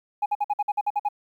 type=tone bursts; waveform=sine; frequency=828 Hz; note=G#5; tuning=5 cents flat; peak=-18 dBFS; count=10; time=0.22-1.088 s; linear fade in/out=10 ms; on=40 ms; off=52 ms; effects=tanh soft clip ceiling -19 dBFS + 10-bit